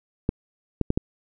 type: clicks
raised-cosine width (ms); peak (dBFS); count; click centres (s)
3; -8; 4; 0.291 / 0.813 / 0.904 / 0.975
effects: none